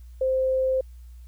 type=tone; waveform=sine; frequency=522 Hz; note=C5; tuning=4 cents flat; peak=-20 dBFS; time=0.21-0.81 s; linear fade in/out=5 ms; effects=added 60 Hz sine -41 dBFS peak until 1.27 s + white hiss -65 dBFS RMS until 1.27 s